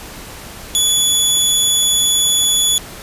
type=tone; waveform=20% pulse; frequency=3422 Hz; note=A7; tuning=49 cents flat; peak=-6 dBFS; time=0.75-2.78 s; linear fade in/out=0 ms; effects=pink hiss -33 dBFS RMS until 3.02 s + resampled to 32000 Hz